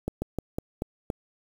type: slowing click train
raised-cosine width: 2 ms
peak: -15 dBFS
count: 6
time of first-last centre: 0.08-1.102 s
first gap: 140 ms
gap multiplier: 1.19
effects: 7-bit